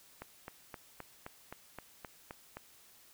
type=click train; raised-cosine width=0.5 ms; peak=-28 dBFS; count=10; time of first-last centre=0.22-2.57 s; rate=3.83 Hz; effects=white hiss -61 dBFS RMS until 3.13 s